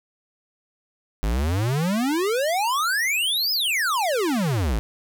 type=exponential two-way sweep; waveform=square; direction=up then down; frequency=49 to 5220 to 49 Hz; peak=-21 dBFS; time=1.23-4.79 s; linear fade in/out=0 ms; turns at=3.52 s; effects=none